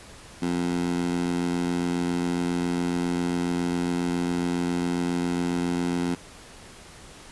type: tone with high-pass filter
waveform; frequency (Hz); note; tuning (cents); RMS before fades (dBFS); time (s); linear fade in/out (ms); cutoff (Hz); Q
15% pulse; 87.31; F2; 0; -26; 0.42-6.15; 5; 220; 2.3
effects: pink hiss -46 dBFS RMS until 7.31 s + resampled to 24000 Hz